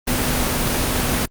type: tone in noise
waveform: sine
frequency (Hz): 247.6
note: B3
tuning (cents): +5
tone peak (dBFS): -27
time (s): 0.07-1.26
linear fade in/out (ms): 10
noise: pink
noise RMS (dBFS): -20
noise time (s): 0.07-1.26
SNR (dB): -10
effects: Opus 24 kbps